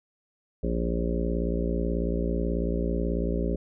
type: harmonic tone with a mistuned harmonic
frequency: 58.27 Hz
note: A#1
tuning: in tune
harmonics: 1 / 3 / 4 / 5 / 6 / 7 / 8 / 9 / 10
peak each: -28 / -31 / -34 / -35 / -37 / -33 / -46 / -36 / -41 dBFS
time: 0.63-3.56 s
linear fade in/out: 5 ms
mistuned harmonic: 10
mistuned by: -20 cents
effects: none